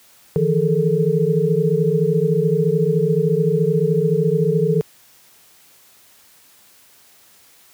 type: tone cluster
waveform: sine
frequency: 155.2 / 169 / 422.2 / 451.7 Hz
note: D#3 / E3 / G#4 / A4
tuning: -4 / +43 / +29 / +45 cents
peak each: -20 dBFS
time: 0.36-4.81 s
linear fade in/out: 0 ms
effects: white hiss -51 dBFS RMS until 7.73 s + high-pass 60 Hz 12 dB/octave

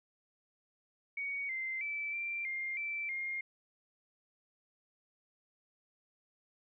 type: tone with pitch steps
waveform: sine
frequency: 2242 / 2081 / 2318 / 2358 / 2114 / 2333 / 2126 Hz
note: C#7 / C7 / D7 / D7 / C7 / D7 / C7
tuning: +19 / -10 / -23 / +6 / +17 / -12 / +27 cents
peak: -35 dBFS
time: 1.17-3.41 s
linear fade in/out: 5 ms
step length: 320 ms
effects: none

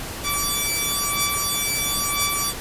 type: beating tone pair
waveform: 5% pulse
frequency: 1156 / 1157 Hz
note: D6 / D6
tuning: -28 / -26 cents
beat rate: 1 Hz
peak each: -12 dBFS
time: 0.23-2.54 s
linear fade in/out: 50 ms
effects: pink hiss -32 dBFS RMS until 2.6 s + resampled to 32000 Hz

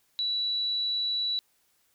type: tone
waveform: sine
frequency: 3936 Hz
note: B7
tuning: 7 cents flat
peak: -26 dBFS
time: 0.19-1.39 s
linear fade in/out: 0 ms
effects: white hiss -69 dBFS RMS until 1.94 s

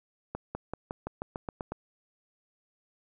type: accelerating click train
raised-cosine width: 1 ms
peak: -20 dBFS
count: 10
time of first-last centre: 0.35-1.72 s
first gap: 200 ms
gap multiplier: 0.93
effects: none

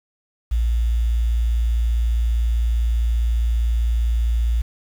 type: tone with quantisation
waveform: sine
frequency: 57.6 Hz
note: A#1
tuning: 20 cents flat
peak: -16 dBFS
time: 0.51-4.62 s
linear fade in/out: 10 ms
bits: 7
effects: none

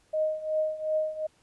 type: tone with tremolo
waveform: sine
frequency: 622.3 Hz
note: D#5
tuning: in tune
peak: -22 dBFS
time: 0.13-1.27 s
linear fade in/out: 10 ms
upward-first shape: triangle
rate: 2.7 Hz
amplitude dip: 85%
effects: pink hiss -65 dBFS RMS until 1.42 s + resampled to 24000 Hz

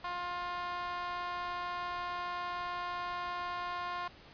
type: tone with high-pass filter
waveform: sawtooth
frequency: 353.4 Hz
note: F4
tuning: 21 cents sharp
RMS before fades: -38 dBFS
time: 0.04-4.08 s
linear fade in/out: 5 ms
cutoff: 940 Hz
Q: 3.8
effects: pink hiss -55 dBFS RMS until 4.33 s + resampled to 11025 Hz

